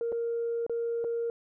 sine tone with dropouts, 466.2 Hz, A#4, in tune, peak -27 dBFS, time 0.01-1.3 s, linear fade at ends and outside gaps 1 ms, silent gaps 0.12-0.125 / 0.665-0.696 / 1.042-1.046 s, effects tanh soft clip ceiling -24 dBFS

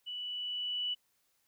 sine tone with level ramp, 2960 Hz, F#7, in tune, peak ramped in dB -38 to -31 dBFS, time 0.06-0.95 s, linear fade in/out 20 ms, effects white hiss -75 dBFS RMS until 1.47 s

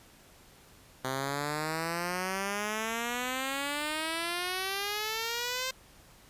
5% pulse exponential sweep, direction up, 129.5 to 525 Hz, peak -20 dBFS, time 1.04-5.71 s, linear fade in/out 5 ms, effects pink hiss -57 dBFS RMS until 6.29 s + resampled to 32000 Hz

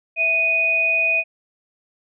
sine tone pair together, 659.3 / 2483 Hz, E5 / D#7, 0 / -4 cents, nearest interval octave + major seventh, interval 2296 cents, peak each -27 / -16 dBFS, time 0.16-1.24 s, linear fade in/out 50 ms, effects none

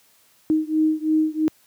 sine beating tone pair, 311.1 / 314.1 Hz, D#4 / D#4, 0 / +16 cents, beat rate 3 Hz, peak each -20 / -21 dBFS, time 0.5-1.48 s, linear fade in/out 0 ms, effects white hiss -58 dBFS RMS until 1.66 s + high-pass 80 Hz 12 dB/octave

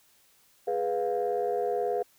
sine chord, F diminished, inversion first, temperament equal with one note detuned, 415.3 / 493.9 / 703.7 Hz, Ab4 / Cb5 / F5, 0 / 0 / +13 cents, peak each -29 / -29 / -30 dBFS, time 0.67-2.03 s, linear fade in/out 10 ms, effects tanh soft clip ceiling -19 dBFS + white hiss -63 dBFS RMS until 2.18 s

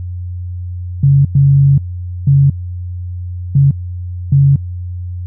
sine tone bursts at uneven times, 138.9 Hz, C#3, 4 cents sharp, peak -5 dBFS, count 5, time 1.03-1.25 / 1.35-1.78 / 2.27-2.5 / 3.55-3.71 / 4.32-4.56 s, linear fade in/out 5 ms, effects added 89 Hz sine -20 dBFS peak until 5.26 s

